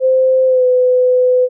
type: tone with pitch glide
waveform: sine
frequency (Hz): 520 to 503.2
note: C5 to B4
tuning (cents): -11 to +32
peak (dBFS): -8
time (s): 0-1.49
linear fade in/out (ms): 50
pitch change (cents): -57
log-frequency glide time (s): 0.46-0.65
effects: none